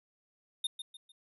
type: tone with echo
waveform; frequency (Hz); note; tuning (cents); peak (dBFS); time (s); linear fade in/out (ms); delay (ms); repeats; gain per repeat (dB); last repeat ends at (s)
square; 3649; A#7; -38; -30; 0.64-0.67; 5; 150; 3; -9; 1.12
effects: resampled to 32000 Hz